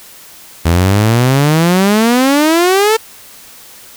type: exponential sweep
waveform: sawtooth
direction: up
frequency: 80.9 to 452.7 Hz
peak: -4 dBFS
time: 0.65-2.97 s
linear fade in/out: 10 ms
effects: white hiss -37 dBFS RMS until 3.96 s